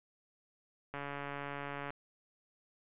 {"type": "click train", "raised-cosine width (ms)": 0.5, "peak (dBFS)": -26, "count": 138, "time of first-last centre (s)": [0.94, 1.905], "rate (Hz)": 142, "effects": ["resampled to 8000 Hz"]}